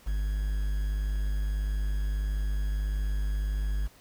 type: tone with quantisation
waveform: triangle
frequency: 50.8 Hz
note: G#1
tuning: 38 cents flat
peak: -24 dBFS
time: 0.06-3.88 s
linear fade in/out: 20 ms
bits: 8
effects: pink hiss -57 dBFS RMS until 4 s